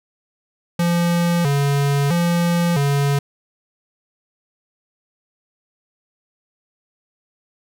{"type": "tone with vibrato", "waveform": "square", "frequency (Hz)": 156, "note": "D#3", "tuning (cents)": 5, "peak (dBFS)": -16, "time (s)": [0.79, 3.19], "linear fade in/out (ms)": 5, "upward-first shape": "square", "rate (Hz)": 0.76, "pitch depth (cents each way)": 170, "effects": []}